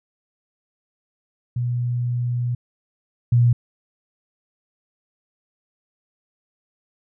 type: tone pair in turn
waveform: sine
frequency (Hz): 121.8 / 120.05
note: B2 / B2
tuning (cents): -24 / -49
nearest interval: unison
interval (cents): 25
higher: first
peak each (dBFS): -20 / -12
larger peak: second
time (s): 1.56-2.55 / 3.32-3.53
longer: first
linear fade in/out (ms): 5
effects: none